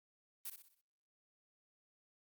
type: noise with echo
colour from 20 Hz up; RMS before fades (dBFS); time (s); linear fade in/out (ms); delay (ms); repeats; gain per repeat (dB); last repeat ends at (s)
blue; -44; 0.45-0.5; 5; 62; 5; -7; 0.81
effects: noise-tail reverb RT60 0.3 s tail -22 dB re dry + Opus 32 kbps